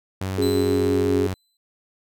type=tone with pitch glide; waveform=sawtooth; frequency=95 to 93.69 Hz; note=F#2 to F#2; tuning=+46 to +22 cents; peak=-21 dBFS; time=0.21-1.34 s; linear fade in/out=5 ms; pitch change=-24 cents; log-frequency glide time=0.39-1.18 s
type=chord; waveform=sine; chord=C# suspended fourth; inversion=none; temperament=equal; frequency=277.2 / 370 / 415.3 Hz; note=C#4 / F#4 / G#4; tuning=0 / 0 / 0 cents; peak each=-23 / -25 / -21 dBFS; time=0.38-1.27 s; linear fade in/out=5 ms
type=tone with exponential decay; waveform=sawtooth; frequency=4029 Hz; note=B7; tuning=34 cents sharp; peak=-27 dBFS; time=0.42-1.57 s; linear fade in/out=2 ms; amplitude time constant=250 ms
effects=none